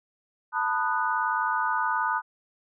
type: chord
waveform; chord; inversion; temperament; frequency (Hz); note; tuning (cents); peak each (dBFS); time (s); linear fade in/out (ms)
sine; B dominant seventh; third; just; 889 / 987.8 / 1234.7 / 1481.6; A5 / B5 / D#6 / F#6; +18 / 0 / -14 / +2; -29; 0.52-2.22; 50
effects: none